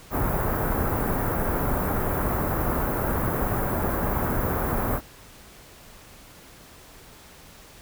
pink band-stop noise, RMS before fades -25 dBFS, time 0.1-5.01 s, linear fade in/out 50 ms, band 1500 to 14000 Hz, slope 24 dB/octave, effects pink hiss -48 dBFS RMS until 7.81 s

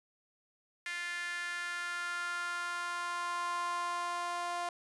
sawtooth tone with high-pass filter sweep, 349.2 Hz, F4, in tune, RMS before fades -37 dBFS, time 0.86-4.69 s, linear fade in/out 2 ms, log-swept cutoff 1900 to 820 Hz, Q 4.3, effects resampled to 24000 Hz

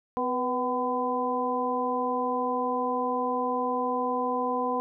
harmonic tone with a mistuned harmonic, 252.5 Hz, B3, 39 cents sharp, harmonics 1 / 2 / 3 / 4, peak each -32 / -30 / -32 / -29 dBFS, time 0.17-4.8 s, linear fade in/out 0 ms, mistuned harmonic 2, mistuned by -45 cents, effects none

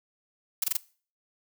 blue noise bursts, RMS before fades -25 dBFS, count 4, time 0.62-0.769 s, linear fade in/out 5 ms, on 20 ms, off 23 ms, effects noise-tail reverb RT60 0.4 s tail -20 dB re dry

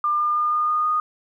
sine tone with pitch steps, 1198 / 1204.9 / 1211.9 / 1218.9 / 1226 / 1233.1 Hz, D6 / D6 / D#6 / D#6 / D#6 / D#6, +34 / +44 / -46 / -36 / -26 / -16 cents, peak -18 dBFS, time 0.04-1 s, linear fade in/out 2 ms, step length 160 ms, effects 10-bit

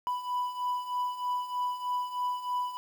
triangle beating tone pair, 987.8 / 991 Hz, B5 / B5, 0 / +6 cents, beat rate 3.2 Hz, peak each -34 / -29 dBFS, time 0.07-2.77 s, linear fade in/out 0 ms, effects 9-bit

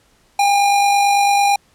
square tone with amplitude modulation, 806 Hz, G5, 48 cents sharp, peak -11 dBFS, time 0.39-1.56 s, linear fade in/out 5 ms, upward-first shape sine, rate 49 Hz, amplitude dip 30%, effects pink hiss -56 dBFS RMS until 1.74 s + low-pass 11000 Hz 12 dB/octave

